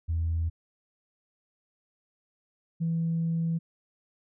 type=tone pair in turn; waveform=sine; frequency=82.41 / 165.17 Hz; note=E2 / E3; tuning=0 / +4 cents; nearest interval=octave; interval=1204 cents; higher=second; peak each=-24 dBFS; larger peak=neither; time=0.08-0.5 / 2.8-3.59 s; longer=second; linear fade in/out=20 ms; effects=tanh soft clip ceiling -21 dBFS